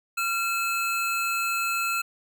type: tone pair together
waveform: square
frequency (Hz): 1376 / 2598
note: F6 / E7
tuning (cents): -26 / -26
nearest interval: major seventh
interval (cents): 1100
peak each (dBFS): -28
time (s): 0.17-2.02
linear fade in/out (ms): 10
effects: none